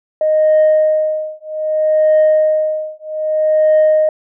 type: tone with tremolo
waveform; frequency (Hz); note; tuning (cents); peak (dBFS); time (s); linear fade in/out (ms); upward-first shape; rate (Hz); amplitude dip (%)
sine; 620; D#5; -6; -5; 0.21-4.09; 2; triangle; 0.63; 100
effects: tanh soft clip ceiling -5 dBFS